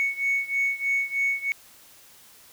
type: beating tone pair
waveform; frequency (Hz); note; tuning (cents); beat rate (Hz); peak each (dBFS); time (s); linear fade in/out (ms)
sine; 2217 / 2220.2; C#7 / C#7; 0 / +2; 3.2; -24 / -26; 0-1.52; 0
effects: tanh soft clip ceiling -17 dBFS + white hiss -52 dBFS RMS until 2.52 s